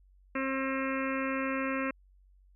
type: harmonic tone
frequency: 267.2 Hz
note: C4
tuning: 36 cents sharp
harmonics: 1 / 2 / 4 / 5 / 6 / 7 / 8 / 9 / 10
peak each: -33 / -36 / -39 / -40 / -41 / -41 / -42 / -43 / -43 dBFS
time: 0.35-1.91 s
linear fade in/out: 5 ms
effects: added 47 Hz sine -58 dBFS peak until 2.55 s